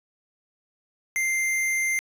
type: tone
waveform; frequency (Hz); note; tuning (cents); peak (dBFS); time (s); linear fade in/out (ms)
square; 2093; C7; 0; -23; 1.16-1.99; 0
effects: resampled to 32000 Hz + 9-bit